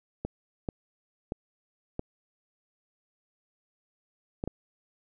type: clicks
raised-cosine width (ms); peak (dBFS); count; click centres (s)
2; -18; 6; 0.25 / 0.688 / 1.321 / 1.994 / 4.439 / 4.476
effects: none